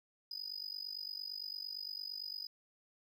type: tone with amplitude modulation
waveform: triangle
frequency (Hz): 4978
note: D#8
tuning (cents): 0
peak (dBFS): -36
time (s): 0.31-2.47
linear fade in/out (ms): 5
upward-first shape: sine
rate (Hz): 48.8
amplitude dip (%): 95
effects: none